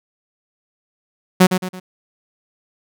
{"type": "tone with echo", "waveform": "sawtooth", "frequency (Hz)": 184.2, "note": "F#3", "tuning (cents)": -7, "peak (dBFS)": -3, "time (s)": [1.4, 1.47], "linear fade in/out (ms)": 10, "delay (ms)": 110, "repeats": 3, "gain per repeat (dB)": -8, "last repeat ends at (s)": 1.8, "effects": []}